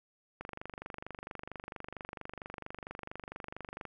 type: click train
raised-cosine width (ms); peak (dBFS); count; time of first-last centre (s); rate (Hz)
0.5; -26; 85; 0.41-3.853; 24.4
effects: none